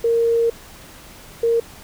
sine tone pair in turn, 463.3 / 463.3 Hz, A#4 / A#4, -11 / -11 cents, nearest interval unison, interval 0 cents, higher neither, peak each -14 dBFS, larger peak neither, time 0.04-0.5 / 1.43-1.6 s, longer first, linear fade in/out 5 ms, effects pink hiss -42 dBFS RMS until 1.83 s

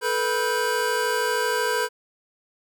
square tone cluster, 435.8 / 488.7 / 981 / 1570 Hz, A4 / B4 / B5 / G6, -17 / -18 / -12 / +2 cents, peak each -28 dBFS, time 0.01-1.89 s, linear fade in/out 50 ms, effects none

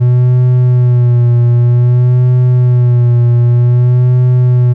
triangle tone with vibrato, 122.6 Hz, B2, 12 cents flat, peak -3 dBFS, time 0-4.74 s, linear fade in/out 20 ms, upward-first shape sine, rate 0.53 Hz, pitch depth 39 cents each way, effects none

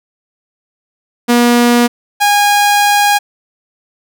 sawtooth tone pair in turn, 240 / 819.7 Hz, B3 / G#5, -49 / -23 cents, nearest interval octave + major sixth, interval 2126 cents, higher second, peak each -3 / -4 dBFS, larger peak first, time 1.28-1.88 / 2.2-3.19 s, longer second, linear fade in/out 20 ms, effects none

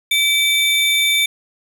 square tone pair together, 2300 / 3585 Hz, D7 / A7, -37 / +32 cents, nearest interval minor sixth, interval 769 cents, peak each -17 dBFS, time 0.11-1.26 s, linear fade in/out 5 ms, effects none

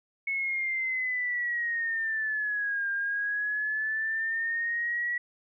sine linear two-way sweep, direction down then up, 2200 to 1600 to 1935 Hz, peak -27 dBFS, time 0.27-5.18 s, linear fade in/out 5 ms, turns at 2.9 s, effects none

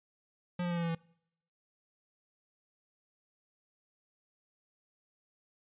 square tone with pitch steps, 177.3 / 174.86 / 172.45 / 170.08 / 167.74 / 165.43 Hz, F3 / F3 / F3 / F3 / E3 / E3, +26 / +2 / -22 / -46 / +30 / +6 cents, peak -32 dBFS, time 0.59-0.95 s, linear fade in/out 5 ms, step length 60 ms, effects noise-tail reverb RT60 0.7 s tail -24 dB re dry + resampled to 8000 Hz

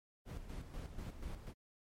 brown noise with tremolo, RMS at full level -44 dBFS, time 0.25-1.54 s, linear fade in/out 50 ms, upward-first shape square, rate 4.1 Hz, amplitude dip 55%, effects MP3 64 kbps

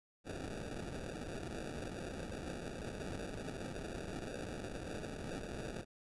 white noise with sample-and-hold, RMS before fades -44 dBFS, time 0.24-5.85 s, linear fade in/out 50 ms, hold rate 1050 Hz, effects resampled to 24000 Hz

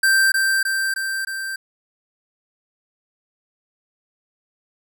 square tone with echo, 1568 Hz, G6, in tune, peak -14 dBFS, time 0.03-0.32 s, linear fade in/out 5 ms, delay 310 ms, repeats 4, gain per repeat -3 dB, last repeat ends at 1.56 s, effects none

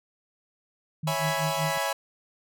sine tone with tremolo, 155.56 Hz, D#3, in tune, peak -26 dBFS, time 1.03-1.78 s, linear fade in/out 5 ms, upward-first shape sine, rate 5.3 Hz, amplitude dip 95%
sawtooth chord, C# minor seventh, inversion none, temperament equal, 554.4 / 659.3 / 830.6 / 987.8 Hz, C#5 / E5 / G#5 / B5, 0 / 0 / 0 / 0 cents, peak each -28 dBFS, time 1.07-1.93 s, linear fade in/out 5 ms
effects none

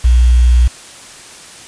sine tone with quantisation, 60.7 Hz, B1, 29 cents flat, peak -5 dBFS, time 0.04-0.68 s, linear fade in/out 10 ms, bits 5, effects white hiss -35 dBFS RMS until 1.67 s + resampled to 22050 Hz

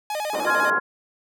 45% pulse tone with vibrato, 717 Hz, F5, 45 cents sharp, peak -25 dBFS, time 0.1-0.7 s, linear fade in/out 2 ms, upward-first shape square, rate 10 Hz, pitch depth 280 cents each way
pink band-pass noise, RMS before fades -30 dBFS, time 0.33-0.79 s, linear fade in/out 5 ms, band 270 to 1200 Hz, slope 24 dB/octave
sine chord, F minor, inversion second, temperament just, 1047.7 / 1396.9 / 1676.3 Hz, C6 / F6 / Ab6, +2 / 0 / +16 cents, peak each -23 dBFS, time 0.46-0.8 s, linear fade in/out 20 ms
effects none

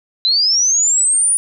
sine linear sweep, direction up, 3951 to 9730 Hz, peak -11 dBFS, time 0.25-1.37 s, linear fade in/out 0 ms, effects none

